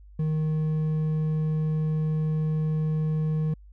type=tone with hard clipping; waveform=triangle; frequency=155.56 Hz; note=D#3; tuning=in tune; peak=-24 dBFS; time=0.19-3.54 s; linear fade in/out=5 ms; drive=7 dB; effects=added 50 Hz sine -46 dBFS peak until 3.72 s